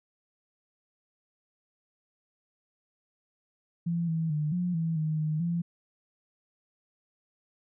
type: tone with pitch steps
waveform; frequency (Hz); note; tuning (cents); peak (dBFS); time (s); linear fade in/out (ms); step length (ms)
sine; 169.6 / 162.3 / 150.9 / 177.8 / 163.6 / 155.7 / 154.4 / 170.6; E3 / E3 / D3 / F3 / E3 / D#3 / D#3 / F3; +50 / -27 / +47 / +31 / -13 / +2 / -13 / -40; -26; 3.86-5.62; 10; 220
effects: none